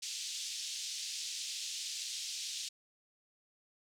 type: band-pass noise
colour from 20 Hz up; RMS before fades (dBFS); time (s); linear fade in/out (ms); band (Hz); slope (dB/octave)
white; -41; 0.02-2.69; 10; 3000 to 6900; 24
effects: none